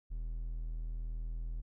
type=tone; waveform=triangle; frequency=40.5 Hz; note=E1; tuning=30 cents flat; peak=-34 dBFS; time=0.1-1.62 s; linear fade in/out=20 ms; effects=none